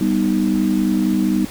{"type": "chord", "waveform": "sine", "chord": "G augmented", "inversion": "none", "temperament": "equal", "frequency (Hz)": [196, 246.9, 311.1], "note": ["G3", "B3", "D#4"], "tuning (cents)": [0, 0, 0], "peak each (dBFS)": [-18, -20, -19], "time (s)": [0.01, 1.45], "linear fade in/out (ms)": 2, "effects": ["pink hiss -35 dBFS RMS until 1.5 s"]}